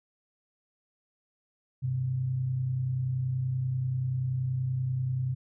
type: tone pair together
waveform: sine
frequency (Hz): 99.18 / 129.6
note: G2 / C3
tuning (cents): +21 / -16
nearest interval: perfect fourth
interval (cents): 463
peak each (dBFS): -37 / -27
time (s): 1.82-5.35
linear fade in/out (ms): 20
effects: none